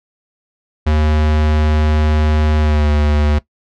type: tone with pitch glide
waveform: square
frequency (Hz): 76.5 to 74.28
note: D#2 to D2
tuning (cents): -29 to +20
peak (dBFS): -12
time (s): 0.86-3.39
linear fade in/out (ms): 10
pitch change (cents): -51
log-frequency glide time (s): 2.6-2.88
effects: noise-tail reverb RT60 0.1 s tail -18 dB re dry + low-pass 4000 Hz 12 dB/octave